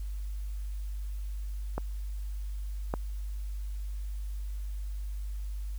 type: clicks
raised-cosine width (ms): 1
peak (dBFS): -18 / -16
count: 2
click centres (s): 1.78 / 2.939
effects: added 50 Hz sine -33 dBFS peak until 5.78 s + white hiss -59 dBFS RMS until 5.78 s